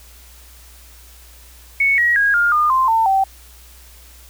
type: tone with pitch steps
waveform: sine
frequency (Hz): 2214 / 1905.3 / 1639.6 / 1410.9 / 1214.2 / 1044.9 / 899.2 / 773.8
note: C#7 / A#6 / G#6 / F6 / D#6 / C6 / A5 / G5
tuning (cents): -3 / +37 / -23 / +17 / -43 / -3 / +37 / -23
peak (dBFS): -12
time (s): 1.8-3.24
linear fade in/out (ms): 5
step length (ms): 180
effects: added 60 Hz sine -43 dBFS peak until 4.29 s + white hiss -46 dBFS RMS until 4.29 s